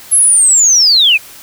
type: linear sweep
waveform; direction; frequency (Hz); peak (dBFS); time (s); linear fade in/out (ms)
sine; down; 11175 to 2374; -5; 0.11-1.18; 20
effects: white hiss -35 dBFS RMS until 1.42 s